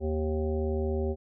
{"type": "harmonic tone", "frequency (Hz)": 77.78, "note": "D#2", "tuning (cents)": 0, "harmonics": [1, 3, 5, 7, 9, 10], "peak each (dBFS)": [-29, -35, -31, -37, -47, -46], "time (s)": [0, 1.16], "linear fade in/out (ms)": 50, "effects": []}